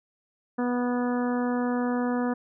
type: harmonic tone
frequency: 245.3 Hz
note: B3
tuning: 12 cents flat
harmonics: 1 / 2 / 3 / 4 / 5 / 6 / 7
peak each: -25 / -31 / -35 / -37 / -39 / -41 / -42 dBFS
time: 0.58-2.34 s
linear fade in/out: 10 ms
effects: none